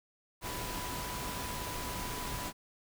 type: tone in noise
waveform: sine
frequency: 989 Hz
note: B5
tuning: 2 cents sharp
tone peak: -43 dBFS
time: 0.41-2.53 s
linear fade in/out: 50 ms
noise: pink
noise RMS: -39 dBFS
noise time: 0.41-2.53 s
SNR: -7 dB
effects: none